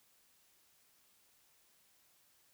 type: silence
effects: white hiss -70 dBFS RMS until 2.53 s